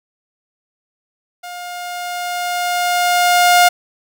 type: tone with level ramp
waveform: sawtooth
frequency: 710 Hz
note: F5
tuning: 28 cents sharp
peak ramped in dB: -25 to -3 dBFS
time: 1.43-3.69 s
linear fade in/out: 10 ms
effects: none